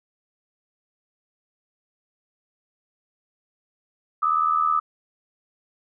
sine tone pair together, 1200 / 1279.1 Hz, D6 / D#6, +37 / +47 cents, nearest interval minor second, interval 110 cents, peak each -21 dBFS, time 4.22-4.8 s, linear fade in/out 10 ms, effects none

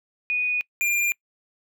sine / square tone pair in turn, 2474 / 2397 Hz, D#7 / D7, -10 / +35 cents, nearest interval minor second, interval 55 cents, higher first, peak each -21 dBFS, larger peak neither, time 0.3-0.61 / 0.81-1.12 s, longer neither, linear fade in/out 0 ms, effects noise-tail reverb RT60 0.1 s tail -26 dB re dry

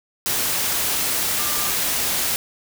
sine tone in noise, 1191 Hz, D6, 24 cents sharp, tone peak -32 dBFS, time 1.39-1.7 s, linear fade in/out 0 ms, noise white, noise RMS -22 dBFS, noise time 0.26-2.36 s, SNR -13 dB, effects none

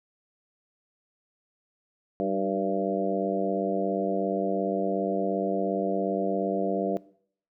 harmonic tone with a mistuned harmonic, 97.2 Hz, G2, 14 cents flat, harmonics 2 / 3 / 4 / 5 / 6 / 7, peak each -32 / -32 / -32 / -32 / -32 / -32 dBFS, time 2.2-6.97 s, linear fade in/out 0 ms, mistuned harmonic 3, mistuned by +53 cents, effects noise-tail reverb RT60 0.6 s tail -20 dB re dry

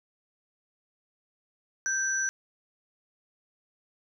sine tone pair together, 1568 / 5920 Hz, G6 / F#8, 0 / 0 cents, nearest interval octave + major seventh, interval 2300 cents, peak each -28 / -29 dBFS, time 1.86-2.29 s, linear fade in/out 0 ms, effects none

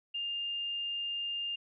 sine tone, 2808 Hz, F7, 9 cents sharp, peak -33 dBFS, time 0.14-1.56 s, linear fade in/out 10 ms, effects none

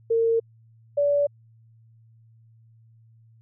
sine tone pair in turn, 456.7 / 575.6 Hz, A#4 / D5, -36 / -35 cents, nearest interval major third, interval 401 cents, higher second, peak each -18 dBFS, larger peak neither, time 0.1-0.4 / 0.97-1.27 s, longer neither, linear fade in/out 10 ms, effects added 113 Hz sine -52 dBFS peak until 3.41 s

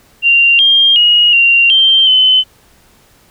sine tone with pitch steps, 2772 / 3209 / 2885 / 2765 / 3145 / 3043 Hz, F7 / G7 / F#7 / F7 / G7 / F#7, -14 / +40 / -44 / -18 / +5 / +48 cents, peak -5 dBFS, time 0.22-2.44 s, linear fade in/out 50 ms, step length 370 ms, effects pink hiss -48 dBFS RMS until 3.3 s

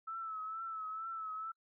sine tone with vibrato, 1309 Hz, E6, 13 cents flat, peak -39 dBFS, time 0.07-1.52 s, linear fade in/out 10 ms, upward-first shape triangle, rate 2.2 Hz, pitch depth 55 cents each way, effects noise-tail reverb RT60 0.1 s tail -26 dB re dry

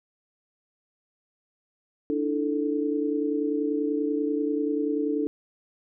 sine chord, D suspended second, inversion none, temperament equal with one note detuned, 293.7 / 324 / 440 Hz, D4 / E4 / A4, 0 / -30 / 0 cents, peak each -26 / -31 / -28 dBFS, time 2.1-5.27 s, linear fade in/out 0 ms, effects none

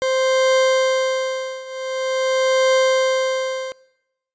40% pulse tone with tremolo, 523 Hz, C5, 1 cent flat, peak -12 dBFS, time 0.02-3.72 s, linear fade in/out 0 ms, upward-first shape triangle, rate 0.46 Hz, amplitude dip 90%, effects noise-tail reverb RT60 0.9 s tail -23 dB re dry + resampled to 16000 Hz

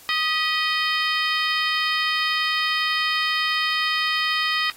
harmonic tone with a mistuned harmonic, 622 Hz, D#5, 1 cent flat, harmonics 2 / 3 / 4 / 5 / 6 / 7 / 8, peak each -26 / -25 / -28 / -27 / -31 / -32 / -31 dBFS, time 0.09-4.7 s, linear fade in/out 0 ms, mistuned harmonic 3, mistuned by +64 cents, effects white hiss -47 dBFS RMS until 4.76 s + AAC 48 kbps

